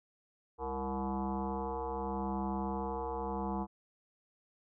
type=tone with frequency modulation; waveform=sine; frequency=332.1 Hz; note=E4; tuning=13 cents sharp; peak=-33 dBFS; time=0.58-3.67 s; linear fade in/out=50 ms; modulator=133 Hz; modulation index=5.2; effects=none